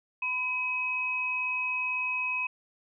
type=tone pair together; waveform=sine; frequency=1000 / 2542 Hz; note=B5 / D#7; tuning=+21 / +36 cents; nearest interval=octave + major third; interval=1615 cents; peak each=-36 / -28 dBFS; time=0.22-2.47 s; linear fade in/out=5 ms; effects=none